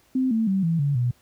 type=tone with pitch steps; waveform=sine; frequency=259.6 / 223.4 / 192.25 / 165.44 / 142.37 / 122.51 Hz; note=C4 / A3 / G3 / E3 / C#3 / B2; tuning=-13 / +27 / -33 / +7 / +47 / -14 cents; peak=-19 dBFS; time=0.15-1.11 s; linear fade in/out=5 ms; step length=160 ms; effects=pink hiss -60 dBFS RMS until 1.21 s + high-pass 60 Hz 12 dB/octave